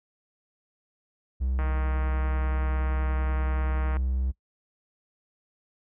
triangle tone, 64.5 Hz, C2, 24 cents flat, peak -22 dBFS, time 1.4-4.32 s, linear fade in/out 20 ms
click train, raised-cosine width 0.5 ms, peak -21 dBFS, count 372, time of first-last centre 1.59-3.968 s, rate 156 Hz
effects noise-tail reverb RT60 0.1 s tail -21 dB re dry + low-pass 2000 Hz 12 dB/octave

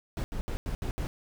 brown noise bursts at uneven times, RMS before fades -32 dBFS, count 6, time 0.17-0.24 / 0.32-0.41 / 0.48-0.57 / 0.66-0.75 / 0.82-0.91 / 0.98-1.07 s, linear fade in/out 0 ms, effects none

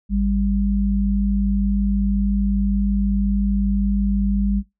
sine tone pair together, 52.73 / 199.1 Hz, G#1 / G3, +27 / +27 cents, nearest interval octave + major seventh, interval 2300 cents, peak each -19 dBFS, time 0.09-4.63 s, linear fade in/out 50 ms, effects noise-tail reverb RT60 0.2 s tail -21 dB re dry

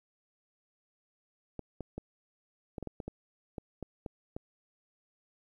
clicks, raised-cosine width 2 ms, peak -25 dBFS, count 12, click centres 1.593 / 1.807 / 1.98 / 2.782 / 2.827 / 2.873 / 3.002 / 3.08 / 3.582 / 3.827 / 4.062 / 4.365 s, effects 11-bit

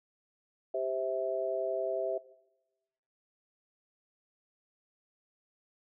harmonic tone, 130.81 Hz, C3, in tune, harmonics 3 / 4 / 5, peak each -36 / -36 / -32 dBFS, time 0.74-2.18 s, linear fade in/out 5 ms, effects noise-tail reverb RT60 1.0 s tail -19 dB re dry

